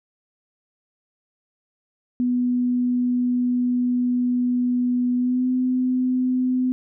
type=tone with pitch glide; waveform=sine; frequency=246.9 to 254 Hz; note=B3 to B3; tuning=0 to +49 cents; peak=-18 dBFS; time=2.2-6.72 s; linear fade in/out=0 ms; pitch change=+49 cents; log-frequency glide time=5.16-5.47 s; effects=none